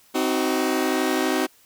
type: chord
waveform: sawtooth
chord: C diminished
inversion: none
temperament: just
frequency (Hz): 261.6 / 314 / 376.7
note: C4 / Eb4 / Gb4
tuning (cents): 0 / +16 / +31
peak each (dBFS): -21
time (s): 0.14-1.47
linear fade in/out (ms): 20
effects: white hiss -56 dBFS RMS until 1.65 s